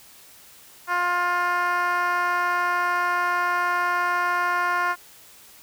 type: tone with band-pass filter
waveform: 10% pulse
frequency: 353.4 Hz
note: F4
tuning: 21 cents sharp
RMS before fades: -23 dBFS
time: 0.87-4.96 s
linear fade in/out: 50 ms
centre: 1200 Hz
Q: 2
effects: white hiss -49 dBFS RMS until 5.62 s